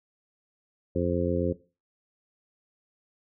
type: harmonic tone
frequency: 87.4 Hz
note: F2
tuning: 2 cents sharp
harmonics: 1 / 2 / 3 / 4 / 5 / 6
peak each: -31 / -31 / -31 / -31 / -31 / -31 dBFS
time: 0.95-1.53 s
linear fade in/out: 10 ms
effects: noise-tail reverb RT60 0.3 s tail -17 dB re dry